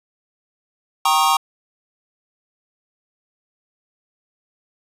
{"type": "chord", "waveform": "square", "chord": "Eb dominant seventh", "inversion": "first", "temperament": "equal with one note detuned", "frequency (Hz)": [784, 932.3, 1092.2, 1244.5], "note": ["G5", "Bb5", "Db6", "Eb6"], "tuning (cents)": [0, 0, -26, 0], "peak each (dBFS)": [-21, -20, -19, -22], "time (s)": [1.05, 1.37], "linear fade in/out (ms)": 5, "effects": ["resampled to 32000 Hz"]}